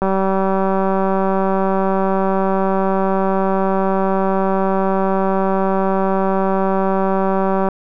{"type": "click train", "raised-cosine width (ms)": 1, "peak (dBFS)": -5, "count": 1473, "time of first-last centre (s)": [0.02, 7.687], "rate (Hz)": 192, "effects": []}